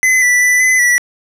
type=tone with pitch steps; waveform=square; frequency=2032 / 1971 / 1984 / 2022 / 1952 Hz; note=B6 / B6 / B6 / B6 / B6; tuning=+49 / -4 / +7 / +40 / -21 cents; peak=-9 dBFS; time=0.03-0.98 s; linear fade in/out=0 ms; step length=190 ms; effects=low-pass 12000 Hz 12 dB/octave